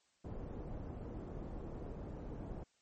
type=low-pass noise; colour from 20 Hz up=pink; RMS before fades=-45 dBFS; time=0.24-2.64 s; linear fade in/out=10 ms; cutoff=540 Hz; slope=12 dB/octave; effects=white hiss -75 dBFS RMS until 2.81 s + MP3 32 kbps

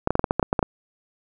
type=clicks; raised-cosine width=1 ms; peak=-5 dBFS; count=11; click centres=0.074 / 0.106 / 0.154 / 0.194 / 0.242 / 0.309 / 0.396 / 0.428 / 0.529 / 0.592 / 0.628 s; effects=none

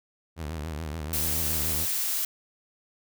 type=tone with vibrato; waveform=sawtooth; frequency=78 Hz; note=D#2; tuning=5 cents sharp; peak=-28 dBFS; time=0.36-1.87 s; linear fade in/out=50 ms; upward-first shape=triangle; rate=7 Hz; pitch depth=150 cents each way
type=noise; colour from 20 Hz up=blue; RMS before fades=-28 dBFS; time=1.13-2.25 s; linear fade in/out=2 ms
effects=none

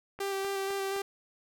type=click train; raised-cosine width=0.5 ms; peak=-29 dBFS; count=4; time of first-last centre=0.19-0.963 s; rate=3.88 Hz
type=tone with vibrato; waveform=sawtooth; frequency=392 Hz; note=G4; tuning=in tune; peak=-27 dBFS; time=0.2-1.02 s; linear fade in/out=5 ms; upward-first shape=square; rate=4.2 Hz; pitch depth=13 cents each way
effects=none

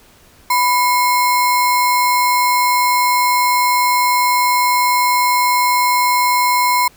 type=tone with sample-and-hold; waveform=sine; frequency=990 Hz; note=B5; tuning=4 cents sharp; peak=-11 dBFS; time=0.5-6.88 s; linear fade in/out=5 ms; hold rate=3150 Hz; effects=pink hiss -48 dBFS RMS until 6.96 s

